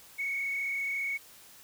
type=tone with frequency modulation; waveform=sine; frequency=2217 Hz; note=C#7; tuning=in tune; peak=-29 dBFS; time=0.18-1.18 s; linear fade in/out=20 ms; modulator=34.5 Hz; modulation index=0.99; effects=tanh soft clip ceiling -25 dBFS + white hiss -54 dBFS RMS until 1.63 s